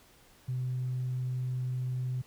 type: tone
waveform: sine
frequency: 127 Hz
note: B2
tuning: 49 cents sharp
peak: -29 dBFS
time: 0.48-2.22 s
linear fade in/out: 10 ms
effects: tanh soft clip ceiling -26 dBFS + pink hiss -60 dBFS RMS until 2.26 s